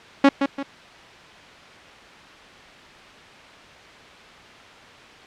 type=tone with echo; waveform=sawtooth; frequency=277.2 Hz; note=C#4; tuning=in tune; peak=-6 dBFS; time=0.24-0.29 s; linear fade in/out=5 ms; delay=170 ms; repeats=2; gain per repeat=-8 dB; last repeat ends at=0.63 s; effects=white hiss -44 dBFS RMS until 5.26 s + low-pass 3000 Hz 12 dB/octave